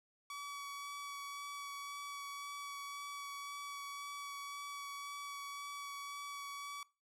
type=tone with vibrato; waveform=sawtooth; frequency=1137 Hz; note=C#6; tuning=44 cents sharp; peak=-40 dBFS; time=0.3-6.83 s; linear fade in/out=2 ms; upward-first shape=sine; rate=1.9 Hz; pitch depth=9 cents each way; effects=noise-tail reverb RT60 0.3 s tail -21 dB re dry + low-pass 12000 Hz 12 dB/octave